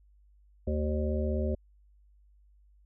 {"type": "harmonic tone", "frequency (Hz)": 75.7, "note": "D#2", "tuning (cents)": -47, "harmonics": [1, 3, 5, 7, 8], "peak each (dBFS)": [-29, -34, -36, -37, -38], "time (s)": [0.67, 1.55], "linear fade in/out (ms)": 5, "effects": ["added 50 Hz sine -58 dBFS peak until 2.85 s"]}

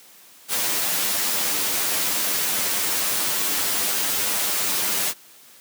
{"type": "noise with comb filter", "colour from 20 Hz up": "white", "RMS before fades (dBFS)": -23, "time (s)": [0.48, 5.14], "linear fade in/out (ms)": 50, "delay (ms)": 10, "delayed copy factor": 0.55, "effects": ["white hiss -49 dBFS RMS until 5.6 s", "high-pass 150 Hz 12 dB/octave"]}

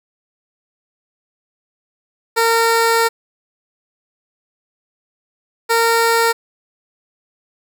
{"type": "tone pair in turn", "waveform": "15% pulse", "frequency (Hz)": [458.2, 460], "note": ["A#4", "A#4"], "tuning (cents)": [-30, -23], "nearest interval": "unison", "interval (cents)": 7, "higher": "second", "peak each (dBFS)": [-6, -6], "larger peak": "neither", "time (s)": [[2.36, 3.09], [5.69, 6.33]], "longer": "first", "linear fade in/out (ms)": 20, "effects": []}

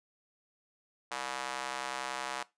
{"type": "tone with high-pass filter", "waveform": "square", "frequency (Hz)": 65.41, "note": "C2", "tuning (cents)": 0, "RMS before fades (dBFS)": -38, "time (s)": [1.11, 2.43], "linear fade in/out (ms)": 5, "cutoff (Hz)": 900, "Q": 1.2, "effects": ["noise-tail reverb RT60 0.2 s tail -19 dB re dry", "resampled to 22050 Hz"]}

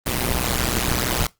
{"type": "noise with amplitude modulation", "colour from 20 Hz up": "pink", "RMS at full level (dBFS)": -18, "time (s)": [0.06, 1.27], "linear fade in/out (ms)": 5, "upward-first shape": "sine", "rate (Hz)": 123, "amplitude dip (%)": 95, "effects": ["noise-tail reverb RT60 0.2 s tail -21 dB re dry", "Opus 24 kbps"]}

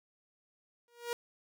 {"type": "tone with exponential growth", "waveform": "sawtooth", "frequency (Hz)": 475.4, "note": "A#4", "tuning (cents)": 34, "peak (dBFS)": -27, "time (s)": [0.88, 1.13], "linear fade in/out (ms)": 1, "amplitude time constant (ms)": 53, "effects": []}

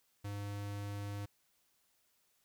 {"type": "tone", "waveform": "square", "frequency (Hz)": 101.7, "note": "G#2", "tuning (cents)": -36, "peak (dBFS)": -40, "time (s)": [0.24, 1.26], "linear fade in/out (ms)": 10, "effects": ["white hiss -75 dBFS RMS until 2.44 s"]}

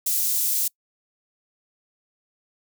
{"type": "high-pass noise", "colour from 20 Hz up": "white", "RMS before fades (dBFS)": -23, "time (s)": [0.06, 0.68], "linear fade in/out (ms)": 5, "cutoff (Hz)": 7000, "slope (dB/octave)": 12, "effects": ["noise-tail reverb RT60 0.1 s tail -26 dB re dry"]}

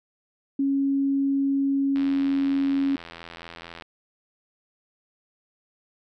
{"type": "tone", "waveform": "sine", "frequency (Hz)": 275.6, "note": "C#4", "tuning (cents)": -10, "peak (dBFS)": -20, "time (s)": [0.59, 2.96], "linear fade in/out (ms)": 5}
{"type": "click train", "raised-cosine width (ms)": 0.3, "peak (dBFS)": -23, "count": 158, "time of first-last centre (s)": [1.96, 3.822], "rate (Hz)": 84.3}
{"effects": []}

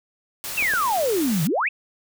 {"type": "noise", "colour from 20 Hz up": "white", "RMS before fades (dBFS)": -31, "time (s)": [0.44, 1.47], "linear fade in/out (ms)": 0}
{"type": "exponential two-way sweep", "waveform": "sine", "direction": "down then up", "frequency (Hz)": [2789, 146.83, 2789], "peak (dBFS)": -19, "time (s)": [0.57, 1.69], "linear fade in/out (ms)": 10, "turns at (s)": 1.44}
{"type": "clicks", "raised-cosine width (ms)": 1, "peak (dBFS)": -20, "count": 2, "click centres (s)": [0.625, 0.737]}
{"effects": []}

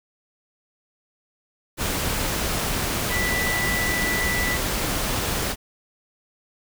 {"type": "tone in noise", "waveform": "sine", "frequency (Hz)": 1975.5, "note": "B6", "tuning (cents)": 0, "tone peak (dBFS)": -24, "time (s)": [3.09, 4.59], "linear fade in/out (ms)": 50, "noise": "pink", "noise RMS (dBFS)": -25, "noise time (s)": [1.77, 5.56], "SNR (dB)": -2, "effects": []}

